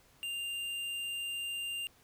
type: tone with hard clipping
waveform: sine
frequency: 2794 Hz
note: F7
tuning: in tune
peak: -37 dBFS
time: 0.23-1.87 s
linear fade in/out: 0 ms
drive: 10 dB
effects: pink hiss -64 dBFS RMS until 2.03 s